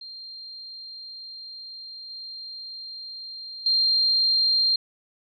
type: tone with level steps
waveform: sine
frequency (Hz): 4186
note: C8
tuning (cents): 0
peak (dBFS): -37 / -35 / -18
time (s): 0.01-4.76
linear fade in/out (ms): 5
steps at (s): 2.1 / 3.66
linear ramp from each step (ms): 2
effects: none